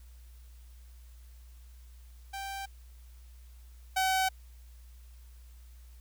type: tone pair in turn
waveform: sawtooth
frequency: 784 / 758.2 Hz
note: G5 / F#5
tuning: 0 / +42 cents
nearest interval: minor second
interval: 58 cents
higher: first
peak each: -33 / -22 dBFS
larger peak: second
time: 2.33-2.66 / 3.96-4.29 s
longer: neither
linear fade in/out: 10 ms
effects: added 60 Hz sine -49 dBFS peak until 6 s + white hiss -65 dBFS RMS until 6 s